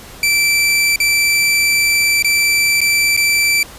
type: tone with dropouts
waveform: sawtooth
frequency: 2333 Hz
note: D7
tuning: 12 cents flat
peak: -8 dBFS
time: 0.23-3.63 s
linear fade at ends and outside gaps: 2 ms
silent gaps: 0.96-1.001 / 2.225-2.245 / 2.806-2.814 / 3.166-3.174 s
effects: pink hiss -36 dBFS RMS until 3.78 s + resampled to 32000 Hz